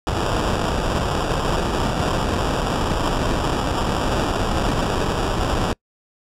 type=noise with sample-and-hold; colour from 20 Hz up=pink; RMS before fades=-21 dBFS; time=0.07-5.73 s; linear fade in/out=0 ms; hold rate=2100 Hz; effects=noise-tail reverb RT60 0.1 s tail -26 dB re dry + low-pass 8000 Hz 12 dB/octave